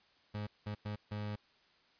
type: tone bursts at uneven times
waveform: 30% pulse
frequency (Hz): 104.6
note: G#2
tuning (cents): +13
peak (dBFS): -35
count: 4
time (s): 0.34-0.47 / 0.66-0.75 / 0.85-0.96 / 1.11-1.36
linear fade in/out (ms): 10
effects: white hiss -68 dBFS RMS until 1.99 s + resampled to 11025 Hz